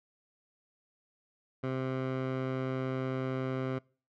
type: tone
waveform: 15% pulse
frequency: 130.81 Hz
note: C3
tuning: in tune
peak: -25 dBFS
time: 1.63-3.79 s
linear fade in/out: 10 ms
effects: noise-tail reverb RT60 0.4 s tail -25 dB re dry + low-pass 2000 Hz 12 dB/octave